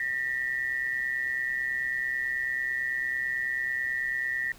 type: tone pair together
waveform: sine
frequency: 1809 / 1938.1 Hz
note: A6 / B6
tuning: +48 / -33 cents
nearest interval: minor second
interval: 119 cents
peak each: -30 / -30 dBFS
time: 0-4.52 s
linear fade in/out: 2 ms
effects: pink hiss -53 dBFS RMS until 4.58 s